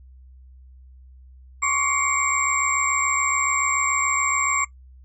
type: tone cluster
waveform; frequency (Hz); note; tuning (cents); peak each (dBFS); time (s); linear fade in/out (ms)
sine; 1076 / 1143 / 2136 / 2270 / 7430; C6 / D6 / C7 / C#7 / A#8; +48 / -47 / +35 / +41 / -7; -29 / -23 / -26 / -27 / -25; 1.62-4.65; 10
effects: noise-tail reverb RT60 0.1 s tail -18 dB re dry + added 64 Hz sine -44 dBFS peak until 5.04 s